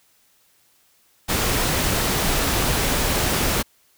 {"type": "noise", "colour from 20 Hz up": "pink", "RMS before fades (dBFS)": -21, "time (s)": [1.28, 3.63], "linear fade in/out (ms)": 20, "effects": ["white hiss -60 dBFS RMS until 3.97 s"]}